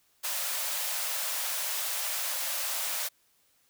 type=high-pass noise; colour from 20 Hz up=white; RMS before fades=-32 dBFS; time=0.23-3.09 s; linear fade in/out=20 ms; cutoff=510 Hz; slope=96 dB/octave; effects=white hiss -68 dBFS RMS until 3.69 s

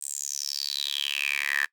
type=tone with high-pass filter sweep; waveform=10% pulse; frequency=71 Hz; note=C#2; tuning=42 cents sharp; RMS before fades=-30 dBFS; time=0.01-1.66 s; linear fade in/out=10 ms; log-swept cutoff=8400 to 1700 Hz; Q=7.9; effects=noise-tail reverb RT60 0.1 s tail -23 dB re dry

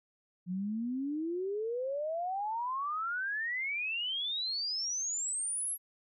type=exponential sweep; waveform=sine; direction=up; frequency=175.1 to 11520 Hz; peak=-32 dBFS; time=0.46-5.78 s; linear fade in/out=50 ms; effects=none

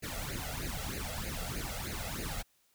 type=noise with flanger; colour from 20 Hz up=pink; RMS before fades=-38 dBFS; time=0.02-2.43 s; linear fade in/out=20 ms; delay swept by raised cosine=0.44 to 1.54 ms; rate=3.2 Hz; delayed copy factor=+0.8; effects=white hiss -71 dBFS RMS until 2.74 s

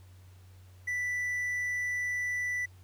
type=tone; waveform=triangle; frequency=1975.5 Hz; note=B6; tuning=in tune; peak=-28 dBFS; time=0.87-2.66 s; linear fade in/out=10 ms; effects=added 92 Hz sine -51 dBFS peak until 2.83 s + pink hiss -64 dBFS RMS until 2.83 s

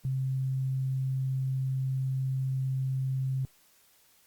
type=tone; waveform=sine; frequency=132.2 Hz; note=C3; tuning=18 cents sharp; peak=-27 dBFS; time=0.05-3.45 s; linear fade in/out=0 ms; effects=white hiss -63 dBFS RMS until 4.26 s + Opus 48 kbps

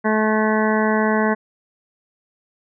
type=harmonic tone; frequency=216.4 Hz; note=A3; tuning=29 cents flat; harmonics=1 / 2 / 3 / 4 / 5 / 7 / 8 / 9; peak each=-19 / -22 / -24 / -25 / -26 / -27 / -28 / -29 dBFS; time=0.04-1.35 s; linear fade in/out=20 ms; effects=none

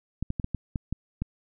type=clicks; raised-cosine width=5 ms; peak=-16 dBFS; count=8; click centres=0.226 / 0.304 / 0.398 / 0.444 / 0.547 / 0.758 / 0.926 / 1.22 s; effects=none

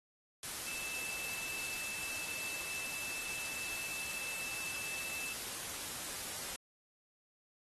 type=tone in noise; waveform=sine; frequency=2637 Hz; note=E7; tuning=in tune; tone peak=-42 dBFS; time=0.67-5.33 s; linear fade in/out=2 ms; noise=white; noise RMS=-42 dBFS; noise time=0.43-6.56 s; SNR=-3 dB; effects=AAC 32 kbps

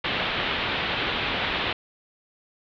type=low-pass noise; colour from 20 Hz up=white; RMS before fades=-27 dBFS; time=0.04-1.73 s; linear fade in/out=5 ms; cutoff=3700 Hz; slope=48 dB/octave; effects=none

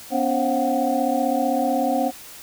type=tone cluster; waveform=sine; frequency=248.7 / 283.8 / 532 / 719 / 755 Hz; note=B3 / C#4 / C5 / F#5 / F#5; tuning=+12 / +41 / +29 / -50 / +35 cents; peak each=-25 dBFS; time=0.1-2.12 s; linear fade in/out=50 ms; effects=white hiss -41 dBFS RMS until 2.42 s

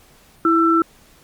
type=tone pair together; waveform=sine; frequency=329.6 / 1336 Hz; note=E4 / E6; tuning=0 / +23 cents; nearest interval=2 octaves; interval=2423 cents; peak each=-15 dBFS; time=0.45-0.82 s; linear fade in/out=2 ms; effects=pink hiss -51 dBFS RMS until 1.23 s + Opus 48 kbps

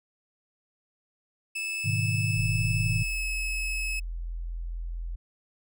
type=tone with pitch glide; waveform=40% pulse; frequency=2616 to 2581 Hz; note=E7 to E7; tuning=-14 to -37 cents; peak=-29 dBFS; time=1.55-4 s; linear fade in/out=10 ms; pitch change=-23 cents; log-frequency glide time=2.83-3.26 s
type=chord; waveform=sine; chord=G# minor; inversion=none; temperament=equal; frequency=103.83 / 123.47 / 155.56 Hz; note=G#2 / B2 / D#3; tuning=0 / 0 / 0 cents; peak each=-27 / -30 / -31 dBFS; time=1.84-3.04 s; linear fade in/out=20 ms
type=tone; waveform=sine; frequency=42.23 Hz; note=E1; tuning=43 cents sharp; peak=-31 dBFS; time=2.36-5.16 s; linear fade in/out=10 ms
effects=none

